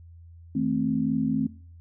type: chord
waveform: sine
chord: A diminished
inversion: second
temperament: just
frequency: 158.4 / 220 / 264 Hz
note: Eb3 / A3 / C4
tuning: +31 / 0 / +16 cents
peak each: -30 / -27 / -25 dBFS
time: 0.55-1.47 s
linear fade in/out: 5 ms
effects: noise-tail reverb RT60 0.5 s tail -22 dB re dry + added 84 Hz sine -45 dBFS peak until 1.8 s